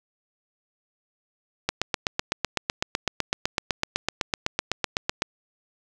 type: click train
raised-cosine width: 0.2 ms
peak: -5 dBFS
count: 29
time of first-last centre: 1.69-5.221 s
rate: 7.93 Hz
effects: none